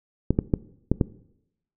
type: clicks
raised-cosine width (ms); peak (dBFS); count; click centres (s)
3; -6; 5; 0.306 / 0.389 / 0.538 / 0.916 / 1.012
effects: noise-tail reverb RT60 0.8 s tail -19 dB re dry